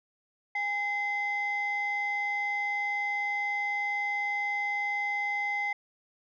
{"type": "tone pair together", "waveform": "sine", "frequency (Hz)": [817.1, 2059], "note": ["G#5", "C7"], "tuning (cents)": [-28, -28], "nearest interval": "octave + major third", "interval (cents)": 1600, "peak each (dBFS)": [-32, -28], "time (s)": [0.55, 5.73], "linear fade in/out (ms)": 5, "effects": ["tanh soft clip ceiling -23 dBFS"]}